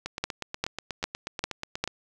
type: two click trains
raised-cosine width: 0.2 ms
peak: -9 / -15 dBFS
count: 5 / 16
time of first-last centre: 0.24-1.84 / 0.06-1.876 s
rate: 2.5 / 8.26 Hz
effects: none